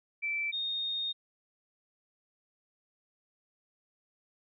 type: tone pair in turn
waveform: sine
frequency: 2328 / 3695 Hz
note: D7 / A#7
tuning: -16 / -16 cents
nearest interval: minor sixth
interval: 800 cents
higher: second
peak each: -30 / -31 dBFS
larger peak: first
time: 0.22-0.52 / 0.52-1.13 s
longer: second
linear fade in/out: 20 ms
effects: none